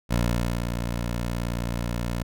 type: tone with ADSR envelope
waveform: 15% pulse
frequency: 58.8 Hz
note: A#1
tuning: 16 cents sharp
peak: -14 dBFS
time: 0.09-2.23 s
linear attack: 39 ms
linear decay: 490 ms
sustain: -6 dB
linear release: 3 ms
effects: none